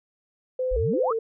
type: tone with vibrato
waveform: sine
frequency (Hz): 480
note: B4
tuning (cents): -49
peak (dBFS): -23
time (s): 0.59-1.19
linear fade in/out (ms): 5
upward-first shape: square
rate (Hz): 2.9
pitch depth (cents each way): 110
type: exponential sweep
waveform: sine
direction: up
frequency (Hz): 34.65 to 1396.9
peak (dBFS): -24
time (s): 0.71-1.13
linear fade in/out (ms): 10
effects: none